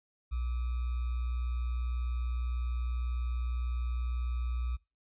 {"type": "tone with sample-and-hold", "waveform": "sine", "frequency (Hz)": 60.9, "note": "B1", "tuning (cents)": -24, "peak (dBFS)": -30, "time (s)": [0.31, 4.77], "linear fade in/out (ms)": 20, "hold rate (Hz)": 1225, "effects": ["noise-tail reverb RT60 0.3 s tail -25 dB re dry", "resampled to 8000 Hz"]}